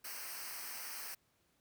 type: noise with comb filter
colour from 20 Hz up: white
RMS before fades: -45 dBFS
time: 0.04-1.15 s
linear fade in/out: 10 ms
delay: 0.28 ms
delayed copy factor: -0.8
effects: pink hiss -75 dBFS RMS until 1.6 s + high-pass 60 Hz 12 dB/octave